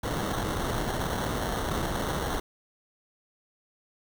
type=noise with sample-and-hold; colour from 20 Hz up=pink; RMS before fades=-30 dBFS; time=0.03-2.4 s; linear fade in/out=5 ms; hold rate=2450 Hz; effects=none